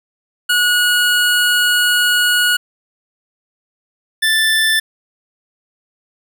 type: tone pair in turn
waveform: 25% pulse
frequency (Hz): 1454 / 1764.9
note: F#6 / A6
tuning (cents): -31 / +5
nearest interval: minor third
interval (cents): 336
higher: second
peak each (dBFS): -8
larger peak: neither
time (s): 0.49-2.57 / 4.22-4.8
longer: first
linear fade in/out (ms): 10
effects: 8-bit